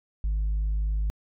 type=tone; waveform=sine; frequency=51.91 Hz; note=G#1; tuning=in tune; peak=-21 dBFS; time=0.24-1.1 s; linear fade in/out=0 ms; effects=tanh soft clip ceiling -22 dBFS